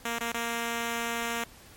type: tone with dropouts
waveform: 5% pulse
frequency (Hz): 233.1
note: A#3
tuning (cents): 0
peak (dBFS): -18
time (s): 0.05-1.44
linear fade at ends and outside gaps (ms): 2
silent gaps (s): 0.186-0.208 / 0.32-0.343
effects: pink hiss -52 dBFS RMS until 1.76 s + MP3 64 kbps